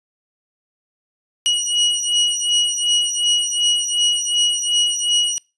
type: beating tone pair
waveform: sawtooth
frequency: 2906 / 2908.7 Hz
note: F#7 / F#7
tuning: -32 / -30 cents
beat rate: 2.7 Hz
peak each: -16 dBFS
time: 1.46-5.38 s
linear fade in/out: 0 ms
effects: noise-tail reverb RT60 0.3 s tail -25 dB re dry + resampled to 24000 Hz